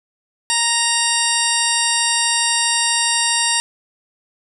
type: harmonic tone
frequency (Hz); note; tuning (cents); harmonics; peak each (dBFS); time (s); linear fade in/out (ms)
932.3; A#5; 0; 1 / 2 / 3 / 4 / 5 / 6 / 8 / 9 / 10; -24 / -24 / -24 / -24 / -24 / -24 / -24 / -24 / -24; 0.5-3.6; 0
effects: none